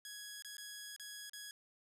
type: tone with dropouts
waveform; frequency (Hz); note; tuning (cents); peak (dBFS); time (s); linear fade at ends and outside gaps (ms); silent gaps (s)
10% pulse; 1668; G#6; +7; -38; 0.05-1.51; 1; 0.423-0.447 / 0.569-0.581 / 0.963-0.997 / 1.296-1.333
effects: none